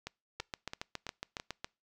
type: two click trains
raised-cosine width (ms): 0.2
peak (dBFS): -20 / -22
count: 10 / 5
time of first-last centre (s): 0.4-1.645 / 0.07-1.399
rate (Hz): 7.23 / 3.01
effects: noise-tail reverb RT60 0.3 s tail -26 dB re dry